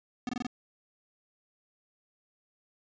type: tone bursts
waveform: square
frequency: 247.3 Hz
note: B3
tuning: 3 cents sharp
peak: -31 dBFS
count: 5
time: 0.27-0.467 s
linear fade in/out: 2 ms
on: 21 ms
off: 23 ms
effects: resampled to 16000 Hz